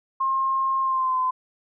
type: tone with pitch glide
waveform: sine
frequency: 1067 to 1024.7 Hz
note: C6 to C6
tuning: +34 to -36 cents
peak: -20 dBFS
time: 0.2-1.31 s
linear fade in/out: 10 ms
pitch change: -70 cents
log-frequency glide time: 0.81-1.19 s
effects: none